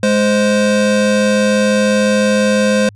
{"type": "tone pair together", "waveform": "square", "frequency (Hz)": [208.6, 519.9], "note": ["G#3", "C5"], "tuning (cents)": [8, -11], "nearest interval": "octave + major third", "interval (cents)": 1581, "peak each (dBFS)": -14, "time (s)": [0.03, 2.89], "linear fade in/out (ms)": 2, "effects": ["added 102 Hz sine -37 dBFS peak until 2.95 s", "resampled to 22050 Hz"]}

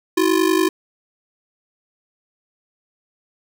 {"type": "ring-modulated tone", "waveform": "square", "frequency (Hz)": 347.6, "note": "F4", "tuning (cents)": -8, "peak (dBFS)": -12, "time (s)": [0.17, 0.69], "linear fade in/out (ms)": 5, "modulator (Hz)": 25.3, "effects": []}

